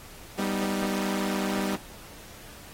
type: chord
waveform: sawtooth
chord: G augmented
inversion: none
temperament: equal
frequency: 196 / 246.9 / 311.1 Hz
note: G3 / B3 / D#4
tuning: 0 / 0 / 0 cents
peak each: -24 / -30 / -29 dBFS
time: 0.38-1.76 s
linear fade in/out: 10 ms
effects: pink hiss -47 dBFS RMS until 2.73 s + AAC 48 kbps